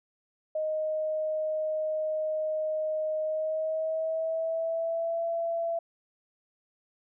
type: tone with pitch glide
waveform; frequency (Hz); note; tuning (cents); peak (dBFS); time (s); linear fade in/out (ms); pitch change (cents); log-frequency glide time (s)
sine; 622.3 to 670.8; D#5 to E5; 0 to +30; -27; 0.55-5.79; 5; +130; 3.23-5.25
effects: none